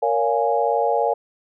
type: chord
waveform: sine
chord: Bb minor seventh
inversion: none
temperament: equal with one note detuned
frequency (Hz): 466.2 / 563.4 / 698.5 / 830.6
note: Bb4 / Db5 / F5 / Ab5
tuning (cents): 0 / +28 / 0 / 0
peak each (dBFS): -22 / -23 / -23 / -22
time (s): 0.02-1.14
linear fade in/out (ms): 10
effects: none